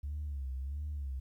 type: tone with vibrato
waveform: sine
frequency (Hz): 69.8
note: C#2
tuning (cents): +13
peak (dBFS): -34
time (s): 0.03-1.2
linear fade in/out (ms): 10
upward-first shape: sine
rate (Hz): 1.5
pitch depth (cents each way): 120
effects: tanh soft clip ceiling -32 dBFS + 12-bit